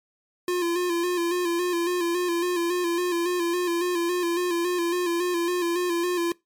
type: tone with vibrato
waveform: square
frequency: 349.2 Hz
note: F4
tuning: in tune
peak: -23 dBFS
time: 0.48-6.32 s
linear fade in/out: 2 ms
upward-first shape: square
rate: 3.6 Hz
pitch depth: 41 cents each way
effects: noise-tail reverb RT60 0.2 s tail -23 dB re dry + MP3 96 kbps